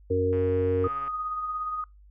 harmonic tone, 92.5 Hz, F#2, in tune, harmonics 1 / 3 / 4 / 5, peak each -28 / -31 / -35 / -23 dBFS, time 0.1-0.88 s, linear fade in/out 10 ms
click train, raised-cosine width 0.5 ms, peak -30 dBFS, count 105, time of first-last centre 0.33-1.078 s, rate 139 Hz
sine tone with tremolo, 1244.5 Hz, D#6, in tune, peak -27 dBFS, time 0.84-1.84 s, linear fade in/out 2 ms, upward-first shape sine, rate 17 Hz, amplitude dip 35%
effects noise-tail reverb RT60 0.2 s tail -26 dB re dry + added 50 Hz sine -50 dBFS peak until 2.1 s

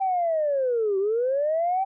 sine linear two-way sweep, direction down then up, 783 to 377.8 to 783 Hz, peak -20 dBFS, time 0-1.85 s, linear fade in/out 20 ms, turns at 0.98 s, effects tanh soft clip ceiling -16 dBFS

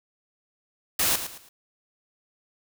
white noise with echo, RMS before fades -23 dBFS, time 0.99-1.16 s, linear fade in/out 5 ms, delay 110 ms, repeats 3, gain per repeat -10 dB, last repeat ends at 1.49 s, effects none

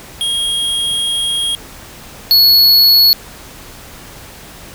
square tone pair in turn, 3263 / 4374 Hz, G#7 / C#8, -31 / -24 cents, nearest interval perfect fourth, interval 507 cents, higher second, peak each -15 / -6 dBFS, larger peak second, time 0.21-1.55 / 2.31-3.13 s, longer first, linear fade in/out 0 ms, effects pink hiss -35 dBFS RMS until 4.74 s

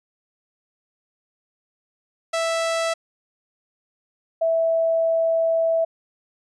sawtooth / sine tone pair in turn, 659.3 / 656.6 Hz, E5 / E5, 0 / -7 cents, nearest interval unison, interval 7 cents, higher first, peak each -17 / -17 dBFS, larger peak neither, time 2.33-2.94 / 4.41-5.85 s, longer second, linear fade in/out 10 ms, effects resampled to 22050 Hz

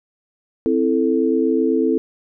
sine chord, A minor, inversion first, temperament equal, 261.6 / 329.6 / 440 Hz, C4 / E4 / A4, 0 / 0 / 0 cents, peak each -19 dBFS, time 0.66-1.98 s, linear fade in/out 0 ms, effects none

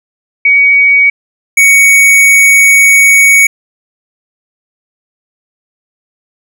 sine / square tone pair in turn, 2253 / 2236 Hz, C#7 / C#7, +28 / +14 cents, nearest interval unison, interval 14 cents, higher first, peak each -3 dBFS, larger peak neither, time 0.45-1.1 / 1.57-3.47 s, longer second, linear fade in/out 5 ms, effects none

